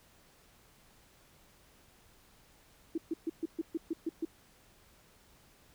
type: tone bursts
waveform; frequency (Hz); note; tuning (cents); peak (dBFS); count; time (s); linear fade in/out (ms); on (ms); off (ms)
sine; 326.7; E4; -15; -30; 9; 2.95-4.251; 5; 29; 130
effects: pink hiss -63 dBFS RMS until 5.74 s